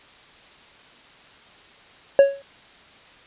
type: tone with exponential decay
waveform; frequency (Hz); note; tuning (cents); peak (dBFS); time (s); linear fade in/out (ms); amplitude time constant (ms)
triangle; 554.4; C#5; 0; -4; 2.19-2.42; 1; 50
effects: white hiss -49 dBFS RMS until 3.26 s + resampled to 8000 Hz